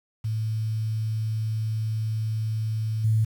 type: tone with level steps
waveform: sine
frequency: 110 Hz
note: A2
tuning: in tune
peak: -24 / -18 dBFS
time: 0.24-3.25 s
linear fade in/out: 10 ms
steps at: 3.04 s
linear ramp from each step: 5 ms
effects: 8-bit